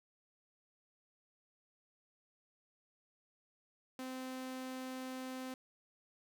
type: tone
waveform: sawtooth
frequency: 258.6 Hz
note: C4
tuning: 20 cents flat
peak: -38 dBFS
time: 3.99-5.54 s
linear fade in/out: 2 ms
effects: none